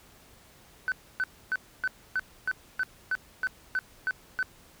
sine tone bursts, 1515 Hz, F#6, 40 cents sharp, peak -23 dBFS, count 12, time 0.88-4.428 s, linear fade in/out 0 ms, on 39 ms, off 280 ms, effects tanh soft clip ceiling -22 dBFS + pink hiss -56 dBFS RMS until 4.8 s

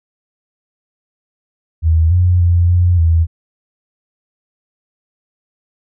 sine tone with pitch steps, 80.8 / 89.5 / 86.8 / 88.6 / 82.4 Hz, E2 / F2 / F2 / F2 / E2, -34 / +43 / -10 / +25 / 0 cents, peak -8 dBFS, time 1.82-3.27 s, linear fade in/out 50 ms, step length 290 ms, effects none

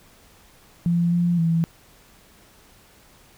sine tone with pitch steps, 171.6 / 173.6 / 165.4 Hz, F3 / F3 / E3, -30 / -10 / +6 cents, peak -17 dBFS, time 0.86-1.64 s, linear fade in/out 0 ms, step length 260 ms, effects pink hiss -53 dBFS RMS until 3.37 s

